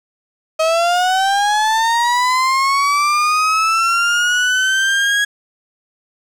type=linear sweep; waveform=35% pulse; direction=up; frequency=631 to 1661 Hz; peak=-11 dBFS; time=0.59-5.25 s; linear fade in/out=10 ms; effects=low-pass 8000 Hz 12 dB/octave + 7-bit